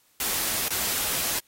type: noise with dropouts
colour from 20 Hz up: white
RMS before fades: -27 dBFS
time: 0.2-1.39 s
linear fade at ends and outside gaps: 2 ms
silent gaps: 0.683-0.705 s
effects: white hiss -63 dBFS RMS until 1.47 s + AAC 48 kbps